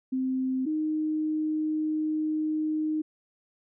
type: tone pair in turn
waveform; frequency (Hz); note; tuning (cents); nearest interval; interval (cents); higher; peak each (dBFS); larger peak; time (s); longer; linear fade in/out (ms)
sine; 260.3 / 309.6; C4 / D#4; -9 / -9; minor third; 300; second; -25; neither; 0.12-0.66 / 0.66-3.02; second; 10
effects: none

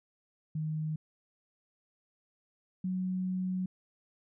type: tone pair in turn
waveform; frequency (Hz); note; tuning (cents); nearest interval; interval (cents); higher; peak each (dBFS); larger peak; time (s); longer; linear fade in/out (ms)
sine; 155.56 / 184.99; D#3 / F#3; 0 / 0; minor third; 300; second; -31 / -30; second; 0.55-0.96 / 2.84-3.66; second; 5
effects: none

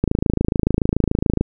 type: click train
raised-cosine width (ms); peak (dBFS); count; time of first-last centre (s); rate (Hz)
3; -3; 38; 0.04-1.41; 27
effects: none

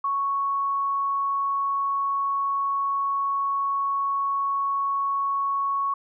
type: tone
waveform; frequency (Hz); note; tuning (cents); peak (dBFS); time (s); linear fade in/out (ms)
sine; 1108.7; C#6; 0; -22; 0.04-5.94; 5
effects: none

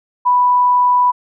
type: tone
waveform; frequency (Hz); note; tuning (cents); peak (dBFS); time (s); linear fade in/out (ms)
sine; 987.8; B5; 0; -9; 0.25-1.12; 20
effects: none

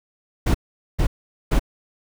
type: noise bursts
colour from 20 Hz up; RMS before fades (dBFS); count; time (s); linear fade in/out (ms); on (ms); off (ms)
brown; -17; 3; 0.46-1.595; 10; 85; 440
effects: none

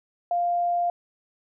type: tone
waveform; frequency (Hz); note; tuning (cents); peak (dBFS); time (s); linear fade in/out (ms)
sine; 698.5; F5; 0; -21; 0.31-0.9; 2
effects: none

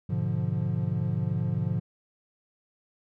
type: chord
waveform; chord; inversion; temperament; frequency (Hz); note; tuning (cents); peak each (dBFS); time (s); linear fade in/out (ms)
triangle; G# diminished seventh; none; equal with one note detuned; 103.83 / 124.04 / 146.83 / 174.61; G#2 / B2 / D3 / F3; 0 / +8 / 0 / 0; -29; 0.09-1.8; 10
effects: none

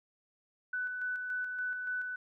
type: tone with tremolo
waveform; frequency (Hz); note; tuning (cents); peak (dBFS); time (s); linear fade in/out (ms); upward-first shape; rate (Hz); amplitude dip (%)
sine; 1495; F#6; +17; -32; 0.73-2.16; 5; square; 3.5; 35
effects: none

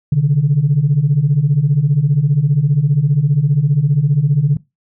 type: beating tone pair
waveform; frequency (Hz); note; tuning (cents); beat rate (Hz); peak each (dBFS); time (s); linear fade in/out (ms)
sine; 133.9 / 148.9; C3 / D3; +40 / +24; 15; -14 / -11; 0.12-4.57; 5
effects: noise-tail reverb RT60 0.2 s tail -19 dB re dry + tanh soft clip ceiling -4 dBFS

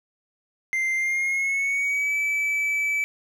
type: tone with pitch glide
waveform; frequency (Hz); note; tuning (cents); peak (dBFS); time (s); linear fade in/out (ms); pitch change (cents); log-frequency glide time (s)
triangle; 2089 to 2305; C7 to D7; -3 to -33; -20; 0.73-3.04; 0; +170; 0.95-2.16
effects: none

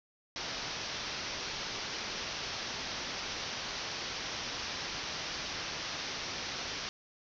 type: low-pass noise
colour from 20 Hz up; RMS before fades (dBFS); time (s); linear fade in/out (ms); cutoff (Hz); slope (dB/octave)
white; -39; 0.36-6.89; 0; 6000; 96
effects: none

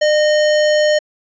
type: tone with sample-and-hold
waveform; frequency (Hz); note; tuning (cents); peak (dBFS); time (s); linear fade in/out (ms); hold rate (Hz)
sine; 604; D5; +48; -10; 0.01-0.99; 10; 2450
effects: resampled to 16000 Hz

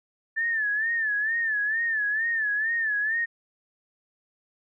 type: tone with vibrato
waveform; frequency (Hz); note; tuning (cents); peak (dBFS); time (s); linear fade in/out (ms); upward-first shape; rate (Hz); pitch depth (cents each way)
sine; 1760; A6; 0; -23; 0.36-3.26; 20; sine; 2.2; 100
effects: none

